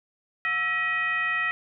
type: tone with frequency modulation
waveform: sine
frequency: 1911 Hz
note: A#6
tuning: 43 cents sharp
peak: -23 dBFS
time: 0.45-1.51 s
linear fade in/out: 0 ms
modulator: 593 Hz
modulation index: 0.95
effects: none